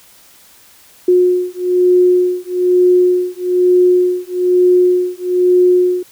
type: beating tone pair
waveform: sine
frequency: 360.5 / 361.6 Hz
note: F#4 / F#4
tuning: -45 / -40 cents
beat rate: 1.1 Hz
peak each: -12 dBFS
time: 1.08-6.03 s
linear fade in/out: 5 ms
effects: white hiss -45 dBFS RMS until 6.11 s